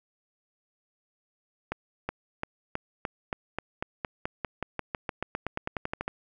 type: accelerating click train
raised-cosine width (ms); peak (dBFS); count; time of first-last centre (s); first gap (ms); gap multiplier
0.5; -15; 25; 1.72-6.08; 370; 0.93
effects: none